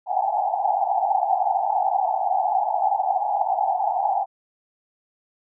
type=band-pass noise; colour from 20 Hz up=pink; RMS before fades=-22 dBFS; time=0.06-4.26 s; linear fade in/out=50 ms; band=710 to 850 Hz; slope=96 dB/octave; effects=none